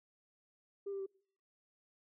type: tone with pitch steps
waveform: sine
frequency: 399 / 393.1 / 387.2 Hz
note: G4 / G4 / G4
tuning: +31 / +5 / -21 cents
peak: -37 dBFS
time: 0.86-1.064 s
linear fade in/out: 10 ms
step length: 68 ms
effects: noise-tail reverb RT60 0.6 s tail -25 dB re dry + tanh soft clip ceiling -34 dBFS